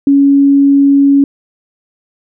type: tone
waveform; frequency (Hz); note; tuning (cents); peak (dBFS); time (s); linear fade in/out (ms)
sine; 279.2; C#4; +13; -4; 0.07-1.24; 2
effects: none